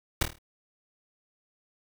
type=noise with echo; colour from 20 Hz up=pink; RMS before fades=-23 dBFS; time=0.21-0.23 s; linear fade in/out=5 ms; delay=26 ms; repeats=6; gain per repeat=-6 dB; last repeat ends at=0.386 s; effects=none

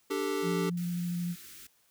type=chord; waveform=square; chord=D suspended fourth; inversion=none; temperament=equal with one note detuned; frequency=293.7 / 392 / 442.8 Hz; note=D4 / G4 / A4; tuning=0 / 0 / +11 cents; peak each=-36 / -33 / -36 dBFS; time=0.1-0.7 s; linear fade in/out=10 ms
type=tone with vibrato; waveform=sine; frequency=174.61 Hz; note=F3; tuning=in tune; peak=-30 dBFS; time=0.42-1.36 s; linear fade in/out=50 ms; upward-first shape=sine; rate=13 Hz; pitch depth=12 cents each way
type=band-stop noise; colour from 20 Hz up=white; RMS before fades=-49 dBFS; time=0.77-1.67 s; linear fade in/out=5 ms; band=410 to 1300 Hz; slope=48 dB/octave
effects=white hiss -68 dBFS RMS until 1.9 s

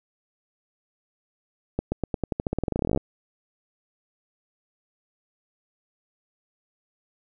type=accelerating click train; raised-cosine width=2 ms; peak=-11 dBFS; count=24; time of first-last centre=1.79-2.975 s; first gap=130 ms; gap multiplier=0.9; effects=none

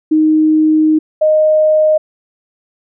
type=tone pair in turn; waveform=sine; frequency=311.1 / 619 Hz; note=D#4 / D#5; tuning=0 / -9 cents; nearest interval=octave; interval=1191 cents; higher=second; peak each=-7 dBFS; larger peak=neither; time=0.11-0.99 / 1.21-1.98 s; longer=first; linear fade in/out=10 ms; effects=none

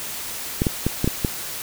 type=clicks; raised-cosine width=3 ms; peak=-6 dBFS; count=6; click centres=0.619 / 0.668 / 0.866 / 1.044 / 1.076 / 1.248 s; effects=white hiss -31 dBFS RMS until 1.62 s

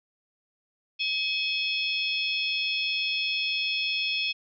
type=tone cluster; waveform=sine; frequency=2548 / 3303 / 3486 / 4288 / 5280 Hz; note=D#7 / G#7 / A7 / C8 / E8; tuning=+41 / -10 / -17 / +42 / +2 cents; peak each=-28 / -31 / -36 / -37 / -35 dBFS; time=0.99-4.33 s; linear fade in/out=20 ms; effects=none

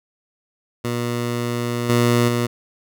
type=tone with level steps; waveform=15% pulse; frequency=120 Hz; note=B2; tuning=49 cents flat; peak=-15 / -8 / -12 dBFS; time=0.84-2.47 s; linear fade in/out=10 ms; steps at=1.89 / 2.28 s; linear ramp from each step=5 ms; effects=none

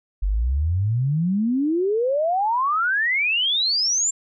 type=exponential sweep; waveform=sine; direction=up; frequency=44.95 to 7459 Hz; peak=-18 dBFS; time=0.22-4.11 s; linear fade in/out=10 ms; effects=none

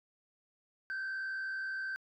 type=tone with frequency modulation; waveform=sine; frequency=1553 Hz; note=G6; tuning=17 cents flat; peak=-33 dBFS; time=0.9-1.96 s; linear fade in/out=0 ms; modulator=60.9 Hz; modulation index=0.57; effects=tanh soft clip ceiling -34 dBFS

